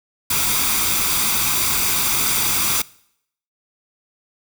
white noise with comb filter, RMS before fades -19 dBFS, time 0.3-2.82 s, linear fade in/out 5 ms, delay 0.84 ms, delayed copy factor +0.55, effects noise-tail reverb RT60 0.7 s tail -22 dB re dry

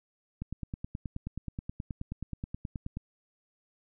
click train, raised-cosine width 5 ms, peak -23 dBFS, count 25, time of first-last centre 0.42-2.97 s, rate 9.41 Hz, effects none

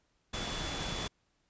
sine tone in noise, 3446 Hz, A7, 37 cents flat, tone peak -42 dBFS, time 0.33-1.08 s, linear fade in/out 10 ms, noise pink, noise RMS -37 dBFS, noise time 0.33-1.08 s, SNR -8 dB, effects pink hiss -75 dBFS RMS until 1.49 s + resampled to 16000 Hz

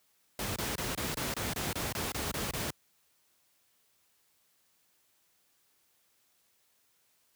pink noise bursts, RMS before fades -34 dBFS, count 12, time 0.39-2.705 s, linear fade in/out 2 ms, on 170 ms, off 25 ms, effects white hiss -71 dBFS RMS until 7.35 s + high-pass 60 Hz 12 dB/octave

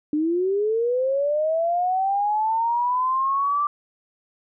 sine linear sweep, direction up, 293.9 to 1179 Hz, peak -19 dBFS, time 0.13-3.67 s, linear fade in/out 2 ms, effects none

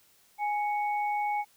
sine tone pair together, 830.6 / 2217 Hz, G#5 / C#7, 0 / 0 cents, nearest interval octave + perfect fourth, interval 1700 cents, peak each -27 / -37 dBFS, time 0.38-1.45 s, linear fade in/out 50 ms, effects white hiss -63 dBFS RMS until 1.56 s

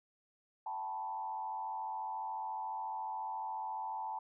sine tone with frequency modulation, 876 Hz, A5, 8 cents flat, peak -37 dBFS, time 0.66-4.19 s, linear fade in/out 5 ms, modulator 94.2 Hz, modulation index 0.99, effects none

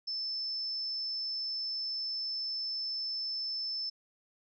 sine tone, 5274 Hz, E8, in tune, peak -33 dBFS, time 0.07-3.9 s, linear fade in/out 10 ms, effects none

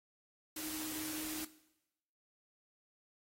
sine tone in noise, 311.1 Hz, D#4, in tune, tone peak -45 dBFS, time 0.56-1.45 s, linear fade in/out 5 ms, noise white, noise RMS -43 dBFS, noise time 0.56-1.45 s, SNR -5 dB, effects noise-tail reverb RT60 0.9 s tail -17 dB re dry + AAC 48 kbps

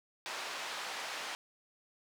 pink band-pass noise, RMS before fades -41 dBFS, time 0.26-1.35 s, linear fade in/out 0 ms, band 780 to 5400 Hz, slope 12 dB/octave, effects none

